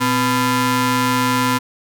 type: ring-modulated tone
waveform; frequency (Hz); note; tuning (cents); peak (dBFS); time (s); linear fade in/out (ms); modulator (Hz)
sawtooth; 373.9; F#4; +18; -8; 0-1.59; 20; 629
effects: none